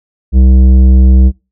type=tone with tanh clipping; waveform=sine; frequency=64.3 Hz; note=C2; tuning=30 cents flat; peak=-4 dBFS; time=0.32-1.32 s; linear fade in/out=50 ms; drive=11 dB; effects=noise-tail reverb RT60 0.3 s tail -25 dB re dry